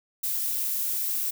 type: noise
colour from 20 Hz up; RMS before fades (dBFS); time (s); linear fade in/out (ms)
violet; -28; 0.23-1.31; 10
effects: none